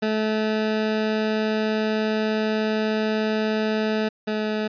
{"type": "tone pair in turn", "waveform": "20% pulse", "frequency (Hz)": [216.6, 214.6], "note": ["A3", "A3"], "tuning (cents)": [-27, -43], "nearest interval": "unison", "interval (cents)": 16, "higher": "first", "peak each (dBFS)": [-16, -18], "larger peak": "first", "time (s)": [[0.02, 4.09], [4.27, 4.68]], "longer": "first", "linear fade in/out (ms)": 10, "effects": ["resampled to 11025 Hz"]}